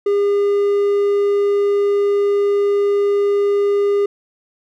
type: tone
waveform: triangle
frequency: 405 Hz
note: G#4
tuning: 43 cents flat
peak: -11 dBFS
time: 0.06-4.06 s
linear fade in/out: 5 ms
effects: none